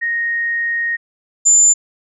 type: tone pair in turn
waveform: sine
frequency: 1864.7 / 7124 Hz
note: A#6 / A8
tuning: 0 / +21 cents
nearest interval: octave + major seventh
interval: 2321 cents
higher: second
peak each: -16 / -7 dBFS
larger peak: second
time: 0.01-0.97 / 1.45-1.74 s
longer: first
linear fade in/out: 20 ms
effects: none